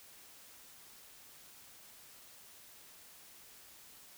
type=silence; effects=white hiss -57 dBFS RMS until 4.17 s